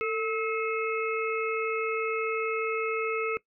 harmonic tone with a mistuned harmonic, 431.4 Hz, A4, 34 cents flat, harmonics 1 / 3 / 5 / 6, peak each -28 / -33 / -35 / -36 dBFS, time 0.01-3.37 s, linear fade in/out 0 ms, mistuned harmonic 1, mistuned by +61 cents, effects noise-tail reverb RT60 0.1 s tail -20 dB re dry

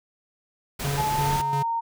pink noise, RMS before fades -31 dBFS, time 0.79-1.42 s, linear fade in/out 10 ms
square tone with tremolo, 141 Hz, C#3, 30 cents sharp, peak -26 dBFS, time 0.84-1.63 s, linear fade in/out 10 ms, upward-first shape square, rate 2.9 Hz, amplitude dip 60%
sine tone with pitch glide, 860 to 921.7 Hz, A5 to A#5, -40 to -20 cents, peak -23 dBFS, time 0.97-1.81 s, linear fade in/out 20 ms, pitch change +120 cents, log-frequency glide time 1.08-1.44 s
effects none

